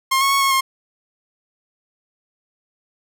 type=tone with pitch steps; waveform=sawtooth; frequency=1065 / 1098 / 1105 / 1092 / 1069 Hz; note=C6 / C#6 / C#6 / C#6 / C6; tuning=+30 / -17 / -6 / -26 / +37 cents; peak=-11 dBFS; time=0.11-0.61 s; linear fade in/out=10 ms; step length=100 ms; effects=none